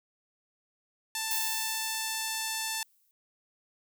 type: tone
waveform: 5% pulse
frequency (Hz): 885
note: A5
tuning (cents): +10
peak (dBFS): -19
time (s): 1.15-2.83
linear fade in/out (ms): 2
type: noise with exponential decay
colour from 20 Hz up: violet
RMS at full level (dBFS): -31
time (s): 1.31-3.11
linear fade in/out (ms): 0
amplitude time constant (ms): 390
effects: none